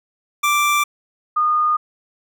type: tone pair in turn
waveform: 25% pulse / sine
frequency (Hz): 1174.7 / 1224.7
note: D6 / D#6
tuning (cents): 0 / -28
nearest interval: minor second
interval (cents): 72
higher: second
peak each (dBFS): -11 / -14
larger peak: first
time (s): 0.43-0.84 / 1.36-1.77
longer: neither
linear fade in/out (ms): 10
effects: none